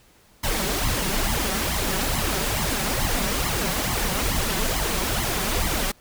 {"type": "noise with flanger", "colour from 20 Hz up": "pink", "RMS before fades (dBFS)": -24, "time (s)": [0.43, 5.92], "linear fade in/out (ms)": 10, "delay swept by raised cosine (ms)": [0.95, 5.35], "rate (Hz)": 2.3, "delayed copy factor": 0.8, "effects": ["pink hiss -56 dBFS RMS until 6 s"]}